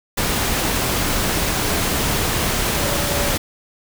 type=tone in noise; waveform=sine; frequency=573 Hz; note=D5; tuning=43 cents flat; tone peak=-27 dBFS; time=2.76-3.31 s; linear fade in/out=10 ms; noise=pink; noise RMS=-20 dBFS; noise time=0.17-3.38 s; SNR=-10 dB; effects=none

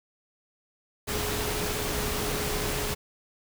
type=tone in noise; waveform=sine; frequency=420 Hz; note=G#4; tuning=19 cents sharp; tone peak=-35 dBFS; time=1.07-2.95 s; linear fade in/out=20 ms; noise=pink; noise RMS=-30 dBFS; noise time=1.07-2.95 s; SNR=-8 dB; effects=none

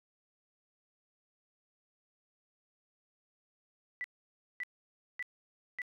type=tone bursts; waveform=sine; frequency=1975.5 Hz; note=B6; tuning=in tune; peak=-35 dBFS; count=4; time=4.01-5.818 s; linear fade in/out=0 ms; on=32 ms; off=560 ms; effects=none

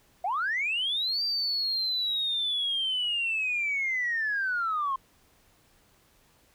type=linear two-way sweep; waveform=sine; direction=up then down; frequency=673 to 4715 to 1047 Hz; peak=-25 dBFS; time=0.24-4.96 s; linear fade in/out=5 ms; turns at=1.23 s; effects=tanh soft clip ceiling -21 dBFS + pink hiss -63 dBFS RMS until 6.54 s

